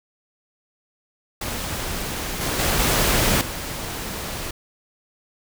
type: noise with level steps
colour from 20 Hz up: pink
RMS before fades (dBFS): -28 / -24 / -21 / -19 / -30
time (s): 1.41-4.51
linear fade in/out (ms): 5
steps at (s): 2.41 / 2.59 / 2.79 / 3.41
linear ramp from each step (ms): 2
effects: none